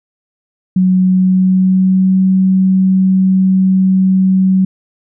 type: tone with pitch glide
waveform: sine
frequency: 185.1 to 188.66 Hz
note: F#3 to F#3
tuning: +1 to +34 cents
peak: -7 dBFS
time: 0.76-4.65 s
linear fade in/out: 5 ms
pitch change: +33 cents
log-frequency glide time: 0.97-2.21 s
effects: none